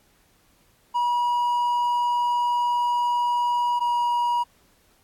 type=tone pair in turn; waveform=triangle; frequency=965 / 959.8 Hz; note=B5 / B5; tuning=-40 / -50 cents; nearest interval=unison; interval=10 cents; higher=first; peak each=-18 dBFS; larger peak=neither; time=0.94-3.8 / 3.8-4.44 s; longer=first; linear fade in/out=20 ms; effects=pink hiss -61 dBFS RMS until 5.03 s + AAC 64 kbps